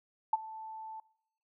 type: tone with ADSR envelope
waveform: sine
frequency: 880 Hz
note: A5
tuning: in tune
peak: -21 dBFS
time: 0.33-1 s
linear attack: 4 ms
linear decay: 27 ms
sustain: -20 dB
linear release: 3 ms
effects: noise-tail reverb RT60 0.8 s tail -23 dB re dry